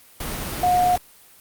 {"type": "tone in noise", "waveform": "sine", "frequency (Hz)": 720, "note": "F#5", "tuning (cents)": -47, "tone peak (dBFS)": -15, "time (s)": [0.63, 0.96], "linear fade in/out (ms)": 5, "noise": "pink", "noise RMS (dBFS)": -29, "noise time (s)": [0.2, 0.98], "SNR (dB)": 11, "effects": ["white hiss -50 dBFS RMS until 1.4 s", "Opus 32 kbps"]}